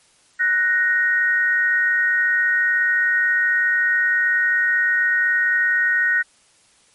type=tone pair together; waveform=sine; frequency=1482.6 / 1868 Hz; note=F#6 / A#6; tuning=+3 / +3 cents; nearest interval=major third; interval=400 cents; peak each=-19 / -17 dBFS; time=0.39-6.23 s; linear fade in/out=20 ms; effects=white hiss -56 dBFS RMS until 6.94 s + MP3 48 kbps